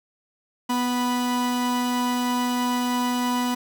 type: tone pair together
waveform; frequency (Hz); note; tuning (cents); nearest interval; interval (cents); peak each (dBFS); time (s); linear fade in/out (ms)
45% pulse; 246.9 / 984.5; B3 / B5; 0 / -6; 2 octaves; 2394; -23 / -27; 0.69-3.55; 10
effects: none